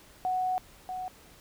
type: tone pair in turn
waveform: sine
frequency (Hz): 740 / 740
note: F#5 / F#5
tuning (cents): 0 / 0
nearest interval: unison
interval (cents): 0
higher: neither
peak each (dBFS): -26 / -33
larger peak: first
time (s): 0.25-0.58 / 0.89-1.08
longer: first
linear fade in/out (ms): 0
effects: pink hiss -55 dBFS RMS until 1.4 s